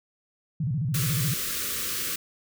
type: tone with vibrato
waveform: sine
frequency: 138.59 Hz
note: C#3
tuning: in tune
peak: -24 dBFS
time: 0.6-1.34 s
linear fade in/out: 5 ms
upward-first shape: square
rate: 14 Hz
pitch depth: 240 cents each way
type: band-stop noise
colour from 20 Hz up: white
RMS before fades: -30 dBFS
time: 0.94-2.16 s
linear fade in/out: 5 ms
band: 550 to 1100 Hz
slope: 96 dB/octave
effects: none